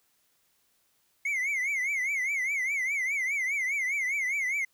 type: tone with vibrato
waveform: triangle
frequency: 2148 Hz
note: C7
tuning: 45 cents sharp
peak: -25 dBFS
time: 1.25-4.65 s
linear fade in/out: 5 ms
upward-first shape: triangle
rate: 4.9 Hz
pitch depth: 160 cents each way
effects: white hiss -70 dBFS RMS until 4.73 s